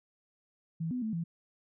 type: tone with pitch steps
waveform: sine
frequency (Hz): 163.2 / 249.9 / 219.4 / 167.5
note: E3 / B3 / A3 / E3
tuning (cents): -17 / +21 / -5 / +28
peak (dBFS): -31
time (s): 0.8-1.24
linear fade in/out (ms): 10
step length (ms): 110
effects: none